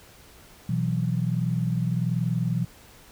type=chord; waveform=sine; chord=B suspended fourth; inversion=none; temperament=equal; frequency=123.47 / 164.81 / 185 Hz; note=B2 / E3 / F#3; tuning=0 / 0 / 0 cents; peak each=-26 / -26 / -30 dBFS; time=0.69-2.65 s; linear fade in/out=5 ms; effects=pink hiss -51 dBFS RMS until 3.11 s